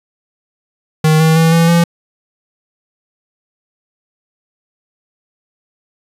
square tone with pitch steps, 156.4 / 159.69 / 163.04 / 166.47 / 169.97 Hz, D#3 / D#3 / E3 / E3 / F3, +9 / +45 / -19 / +17 / -47 cents, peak -8 dBFS, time 1.04-1.84 s, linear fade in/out 5 ms, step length 160 ms, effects resampled to 32000 Hz

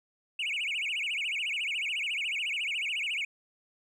sine tone with vibrato, 2539 Hz, D#7, 34 cents sharp, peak -27 dBFS, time 0.39-3.25 s, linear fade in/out 5 ms, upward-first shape sine, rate 14 Hz, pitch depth 270 cents each way, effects tanh soft clip ceiling -28 dBFS + 11-bit

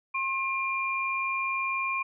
sine tone pair together, 1069 / 2393 Hz, C6 / D7, +37 / +32 cents, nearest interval octave + major second, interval 1395 cents, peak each -30 / -29 dBFS, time 0.14-2.03 s, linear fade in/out 10 ms, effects none

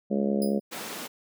harmonic tone, 69.3 Hz, C#2, in tune, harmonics 3 / 4 / 5 / 6 / 7 / 8 / 9 / 10, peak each -25 / -35 / -34 / -32 / -36 / -32 / -41 / -43 dBFS, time 0.1-0.6 s, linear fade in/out 20 ms
10% pulse tone with exponential decay, 5000 Hz, D#8, 8 cents sharp, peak -25 dBFS, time 0.42-0.61 s, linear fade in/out 1 ms, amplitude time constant 40 ms
pink high-pass noise, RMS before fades -37 dBFS, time 0.71-1.08 s, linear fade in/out 20 ms, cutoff 210 Hz, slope 24 dB/octave
effects none

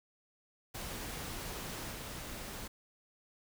pink noise with level steps, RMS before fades -42 / -44 dBFS, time 0.74-2.68 s, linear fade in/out 10 ms, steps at 1.91 s, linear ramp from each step 10 ms, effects none

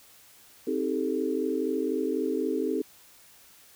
sine chord, A half-diminished seventh, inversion first, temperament just, 264 / 316.8 / 396 / 440 Hz, C4 / Eb4 / G4 / A4, +16 / +31 / +18 / 0 cents, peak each -31 dBFS, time 0.67-2.82 s, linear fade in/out 5 ms, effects white hiss -55 dBFS RMS until 3.75 s

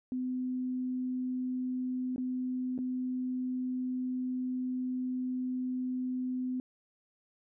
sine tone with dropouts, 254 Hz, B3, 49 cents sharp, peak -31 dBFS, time 0.12-6.6 s, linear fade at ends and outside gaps 1 ms, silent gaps 2.161-2.18 / 2.779-2.788 s, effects none

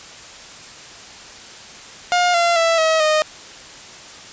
sawtooth tone with pitch steps, 711 / 686.4 / 662.6 / 639.7 / 617.5 Hz, F5 / F5 / E5 / D#5 / D#5, +31 / -30 / +9 / +48 / -13 cents, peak -10 dBFS, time 2.12-3.22 s, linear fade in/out 0 ms, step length 220 ms, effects white hiss -38 dBFS RMS until 4.32 s + resampled to 16000 Hz

